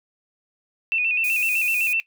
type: tone with vibrato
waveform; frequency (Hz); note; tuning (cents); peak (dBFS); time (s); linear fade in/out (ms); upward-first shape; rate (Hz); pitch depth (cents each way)
sine; 2576; E7; -41; -19; 0.92-2; 0; square; 7.9; 68
type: high-pass noise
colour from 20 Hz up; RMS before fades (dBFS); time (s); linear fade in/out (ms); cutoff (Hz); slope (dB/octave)
white; -33; 1.24-1.93; 2; 7400; 12
effects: noise-tail reverb RT60 0.1 s tail -18 dB re dry